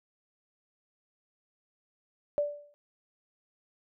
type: tone with exponential decay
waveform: sine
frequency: 584 Hz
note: D5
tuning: 10 cents flat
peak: -22 dBFS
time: 2.38-2.74 s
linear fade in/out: 0 ms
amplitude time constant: 77 ms
effects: none